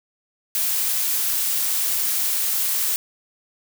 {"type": "noise", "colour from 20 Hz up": "blue", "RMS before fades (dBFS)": -22, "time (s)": [0.55, 2.96], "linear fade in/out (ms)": 0, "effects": []}